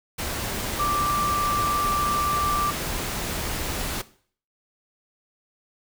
sine tone in noise, 1174.7 Hz, D6, in tune, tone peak -22 dBFS, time 0.79-2.71 s, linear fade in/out 10 ms, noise pink, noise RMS -29 dBFS, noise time 0.18-4.02 s, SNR +4 dB, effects noise-tail reverb RT60 0.5 s tail -17 dB re dry

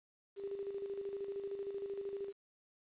sine tone with tremolo, 397.6 Hz, G4, 25 cents sharp, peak -37 dBFS, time 0.36-2.33 s, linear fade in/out 50 ms, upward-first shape square, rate 13 Hz, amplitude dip 50%, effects resampled to 8000 Hz + 11-bit

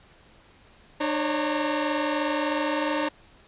sawtooth tone cluster, 300.1 / 544 / 567 / 920 Hz, D4 / C#5 / C#5 / A#5, +38 / -33 / +39 / -23 cents, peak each -23 / -26 / -30 / -27 dBFS, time 1-3.09 s, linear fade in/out 10 ms, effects pink hiss -55 dBFS RMS until 3.47 s + resampled to 8000 Hz

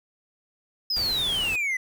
triangle exponential sweep, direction down, 5180 to 1984 Hz, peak -22 dBFS, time 0.9-1.77 s, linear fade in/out 5 ms
pink noise, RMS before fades -36 dBFS, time 0.96-1.56 s, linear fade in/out 5 ms
effects none

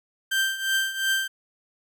30% pulse tone with tremolo, 1568 Hz, G6, in tune, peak -17 dBFS, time 0.31-1.28 s, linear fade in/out 10 ms, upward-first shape triangle, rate 2.8 Hz, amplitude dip 80%, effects none

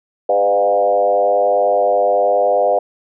sine tone with frequency modulation, 604 Hz, D5, 48 cents sharp, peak -11 dBFS, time 0.29-2.79 s, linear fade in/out 5 ms, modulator 101 Hz, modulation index 1.4, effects none

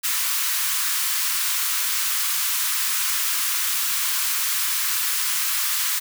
white high-pass noise, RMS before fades -23 dBFS, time 0.03-6 s, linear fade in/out 20 ms, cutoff 1000 Hz, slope 48 dB/octave, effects none

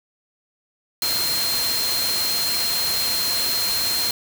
sine tone in noise, 4186 Hz, C8, in tune, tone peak -22 dBFS, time 1.02-4.11 s, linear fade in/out 2 ms, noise white, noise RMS -25 dBFS, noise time 1.02-4.11 s, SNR 0 dB, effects none

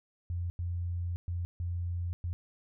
sine tone bursts at uneven times, 87.31 Hz, F2, in tune, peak -31 dBFS, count 5, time 0.3-0.5 / 0.59-1.16 / 1.28-1.45 / 1.6-2.13 / 2.24-2.33 s, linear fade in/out 0 ms, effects none

